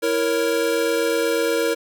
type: chord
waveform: square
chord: A# diminished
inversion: second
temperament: equal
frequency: 329.6 / 466.2 / 554.4 Hz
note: E4 / A#4 / C#5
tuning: 0 / 0 / 0 cents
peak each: -26 / -21 / -26 dBFS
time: 0.02-1.75 s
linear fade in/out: 20 ms
effects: none